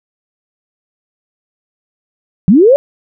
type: linear sweep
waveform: sine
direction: up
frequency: 160 to 585 Hz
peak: -3 dBFS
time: 2.48-2.76 s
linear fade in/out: 0 ms
effects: none

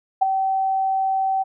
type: tone with ADSR envelope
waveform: sine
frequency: 769 Hz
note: G5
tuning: 33 cents flat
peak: -10 dBFS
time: 0.21-1.44 s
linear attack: 15 ms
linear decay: 11 ms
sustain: -8 dB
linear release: 23 ms
effects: none

